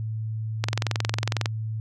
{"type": "click train", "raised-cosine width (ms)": 0.2, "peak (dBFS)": -7, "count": 19, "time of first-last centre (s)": [0.64, 1.458], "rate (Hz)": 22, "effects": ["added 110 Hz sine -27 dBFS peak until 1.8 s"]}